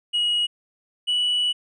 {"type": "tone pair in turn", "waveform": "triangle", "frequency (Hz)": [2900, 2949], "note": ["F#7", "F#7"], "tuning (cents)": [-35, -6], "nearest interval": "unison", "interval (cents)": 29, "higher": "second", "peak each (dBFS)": -17, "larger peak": "neither", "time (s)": [[0.13, 0.47], [1.07, 1.53]], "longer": "second", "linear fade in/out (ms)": 20, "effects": ["tanh soft clip ceiling -13 dBFS", "resampled to 24000 Hz"]}